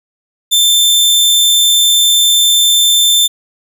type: tone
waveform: sawtooth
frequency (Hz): 3555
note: A7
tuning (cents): +17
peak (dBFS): -4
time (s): 0.51-3.28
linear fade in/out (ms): 20
effects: none